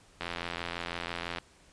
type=click train; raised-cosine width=0.3 ms; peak=-18 dBFS; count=102; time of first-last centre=0.21-1.384 s; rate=86 Hz; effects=pink hiss -60 dBFS RMS until 1.72 s + resampled to 22050 Hz